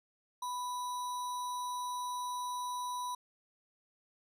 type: tone with sample-and-hold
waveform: sine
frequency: 990 Hz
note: B5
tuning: 4 cents sharp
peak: -35 dBFS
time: 0.42-3.15 s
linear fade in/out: 5 ms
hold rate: 4900 Hz
effects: resampled to 32000 Hz